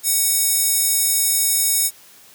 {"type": "tone with high-pass filter", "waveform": "square", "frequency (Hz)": 752, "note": "F#5", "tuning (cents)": 28, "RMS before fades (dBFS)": -18, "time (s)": [0.03, 1.91], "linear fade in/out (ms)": 50, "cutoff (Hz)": 8300, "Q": 1.4, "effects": ["white hiss -47 dBFS RMS until 2.34 s", "high-pass 80 Hz 12 dB/octave"]}